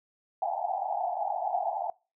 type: band-pass noise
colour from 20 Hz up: white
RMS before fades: -31 dBFS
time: 0.42-1.9 s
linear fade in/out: 2 ms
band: 670 to 840 Hz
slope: 96 dB/octave
effects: noise-tail reverb RT60 0.3 s tail -23 dB re dry